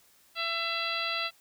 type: harmonic tone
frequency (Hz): 670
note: E5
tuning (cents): +28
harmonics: 1 / 2 / 3 / 4 / 5 / 6 / 7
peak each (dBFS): -40 / -35 / -38 / -34 / -37 / -37 / -40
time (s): 0.35-1.31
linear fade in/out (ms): 50
effects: white hiss -62 dBFS RMS until 1.4 s

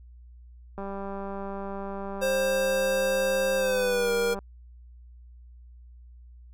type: click train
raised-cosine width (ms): 1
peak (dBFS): -23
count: 712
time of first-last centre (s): 0.78-4.389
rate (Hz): 197
type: tone with pitch glide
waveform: square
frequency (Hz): 530 to 472.2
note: C5 to A#4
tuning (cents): +22 to +22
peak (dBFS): -24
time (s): 2.21-4.35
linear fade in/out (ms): 20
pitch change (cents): -200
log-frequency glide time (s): 3.57-4.12
effects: added 60 Hz sine -46 dBFS peak until 6.53 s

